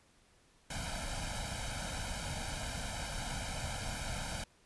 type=noise with comb filter; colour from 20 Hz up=pink; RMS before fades=-39 dBFS; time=0.7-4.44 s; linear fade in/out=5 ms; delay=1.3 ms; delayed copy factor=+0.9; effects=pink hiss -67 dBFS RMS until 4.65 s + resampled to 24000 Hz